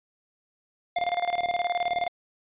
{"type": "tone with tremolo", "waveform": "square", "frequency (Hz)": 704, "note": "F5", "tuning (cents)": 14, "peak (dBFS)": -23, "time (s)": [0.96, 2.08], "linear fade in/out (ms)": 5, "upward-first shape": "square", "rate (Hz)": 19, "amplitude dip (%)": 75, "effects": ["resampled to 8000 Hz"]}